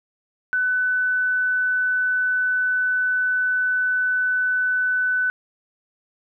sine tone, 1500 Hz, F#6, 23 cents sharp, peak -18 dBFS, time 0.53-5.3 s, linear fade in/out 0 ms, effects none

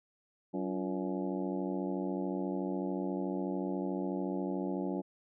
harmonic tone with a mistuned harmonic, 93.9 Hz, F#2, 26 cents sharp, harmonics 2 / 3 / 4 / 5 / 6 / 7 / 8 / 9, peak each -37 / -37 / -38 / -45 / -44 / -47 / -50 / -47 dBFS, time 0.53-5.02 s, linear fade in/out 20 ms, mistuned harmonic 4, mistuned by -110 cents, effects none

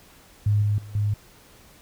sine tone with level steps, 103.83 Hz, G#2, in tune, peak -17 / -19 / -37 / -20 dBFS, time 0.46-1.14 s, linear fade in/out 5 ms, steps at 0.62 / 0.78 / 0.95 s, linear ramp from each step 2 ms, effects pink hiss -52 dBFS RMS until 1.81 s

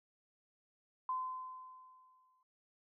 sine tone with exponential decay, 1027 Hz, C6, 33 cents flat, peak -33 dBFS, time 1.09-2.43 s, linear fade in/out 2 ms, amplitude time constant 290 ms, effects none

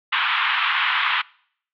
pink band-pass noise, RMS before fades -21 dBFS, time 0.12-1.22 s, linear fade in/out 10 ms, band 970 to 3400 Hz, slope 48 dB/octave, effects noise-tail reverb RT60 0.6 s tail -24 dB re dry

